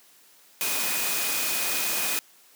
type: tone in noise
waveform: sine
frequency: 2489 Hz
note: D#7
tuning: in tune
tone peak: -34 dBFS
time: 0.61-2.19 s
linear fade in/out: 0 ms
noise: white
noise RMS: -27 dBFS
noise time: 0.61-2.19 s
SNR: -10 dB
effects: white hiss -56 dBFS RMS until 2.55 s + high-pass 200 Hz 12 dB/octave